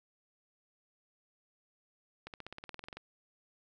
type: accelerating click train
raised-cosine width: 0.3 ms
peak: -28 dBFS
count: 14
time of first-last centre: 2.27-2.97 s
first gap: 68 ms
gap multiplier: 0.96
effects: none